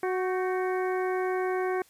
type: harmonic tone with a mistuned harmonic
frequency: 370 Hz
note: F#4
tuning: in tune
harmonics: 1 / 2 / 3 / 4 / 5 / 6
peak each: -27 / -33 / -37 / -39 / -41 / -43 dBFS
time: 0.03-1.82 s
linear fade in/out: 2 ms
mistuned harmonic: 4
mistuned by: +66 cents
effects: white hiss -60 dBFS RMS until 1.89 s + resampled to 32000 Hz